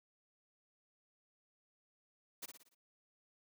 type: noise with echo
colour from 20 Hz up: white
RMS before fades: -45 dBFS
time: 2.42-2.46 s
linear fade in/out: 10 ms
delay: 58 ms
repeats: 5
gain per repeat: -6 dB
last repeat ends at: 2.75 s
effects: high-pass 150 Hz 12 dB/octave